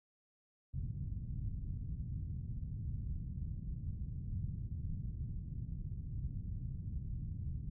white low-pass noise, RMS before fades -41 dBFS, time 0.73-7.7 s, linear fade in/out 10 ms, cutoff 140 Hz, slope 24 dB/octave, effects none

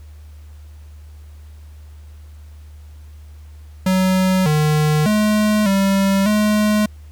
square tone with pitch steps, 186.9 / 152.2 / 212.3 / 195.2 / 211.4 Hz, F#3 / D#3 / G#3 / G3 / G#3, +18 / -38 / +38 / -7 / +31 cents, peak -14 dBFS, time 3.86-6.86 s, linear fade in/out 5 ms, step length 600 ms, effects added 75 Hz sine -36 dBFS peak until 7.11 s + pink hiss -55 dBFS RMS until 7.11 s

